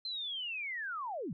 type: linear sweep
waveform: sine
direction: down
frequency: 4150 to 130 Hz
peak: -36 dBFS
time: 0.05-1.33 s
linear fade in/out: 2 ms
effects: none